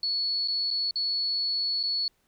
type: tone with dropouts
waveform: sine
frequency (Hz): 4404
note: C#8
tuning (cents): -12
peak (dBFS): -25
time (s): 0.03-2.08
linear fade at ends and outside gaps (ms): 2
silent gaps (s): 0.476-0.482 / 0.705-0.71 / 0.91-0.957 / 1.83-1.835
effects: pink hiss -70 dBFS RMS until 2.27 s